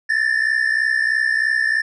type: tone pair together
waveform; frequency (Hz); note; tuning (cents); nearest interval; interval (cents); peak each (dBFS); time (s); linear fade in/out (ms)
triangle; 1741 / 1804.1; A6 / A6; -19 / +43; minor second; 62; -17; 0.09-1.82; 10
effects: resampled to 24000 Hz